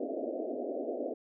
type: band-pass noise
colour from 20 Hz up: white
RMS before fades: -36 dBFS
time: 0-1.14 s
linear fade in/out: 5 ms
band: 240 to 680 Hz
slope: 96 dB/octave
effects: none